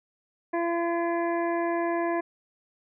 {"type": "harmonic tone", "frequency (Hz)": 340, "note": "F4", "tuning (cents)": -46, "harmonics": [1, 2, 3, 5, 6, 7], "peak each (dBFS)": [-27, -29, -33, -37, -42, -47], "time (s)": [0.53, 2.21], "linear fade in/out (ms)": 10, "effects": []}